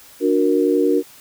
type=chord; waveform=sine; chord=D augmented; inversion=none; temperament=equal with one note detuned; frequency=293.7 / 364.1 / 466.2 Hz; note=D4 / F#4 / A#4; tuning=0 / -28 / 0 cents; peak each=-18 dBFS; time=0.2-1.03 s; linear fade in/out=50 ms; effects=white hiss -45 dBFS RMS until 1.2 s